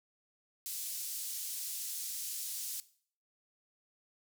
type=band-pass noise; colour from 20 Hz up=white; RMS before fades=-40 dBFS; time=0.66-2.8 s; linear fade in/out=0 ms; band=5200 to 15000 Hz; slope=12 dB/octave; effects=noise-tail reverb RT60 0.5 s tail -17 dB re dry